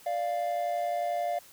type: tone pair together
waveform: triangle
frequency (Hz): 586 / 697.4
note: D5 / F5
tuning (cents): -4 / -3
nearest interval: minor third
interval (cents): 301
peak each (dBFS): -31 / -27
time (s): 0.06-1.39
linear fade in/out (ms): 5
effects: white hiss -54 dBFS RMS until 1.52 s